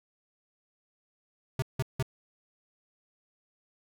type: tone bursts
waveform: square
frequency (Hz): 130.81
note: C3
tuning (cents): 0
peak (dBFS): -27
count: 3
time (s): 1.59-2.026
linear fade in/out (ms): 2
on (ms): 32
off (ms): 170
effects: 11-bit